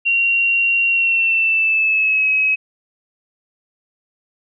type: tone with pitch glide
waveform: sine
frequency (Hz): 2753 to 2554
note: F7 to D#7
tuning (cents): -25 to +45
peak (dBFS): -13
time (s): 0.05-2.56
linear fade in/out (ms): 20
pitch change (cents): -130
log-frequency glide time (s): 0.88-2.28
effects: none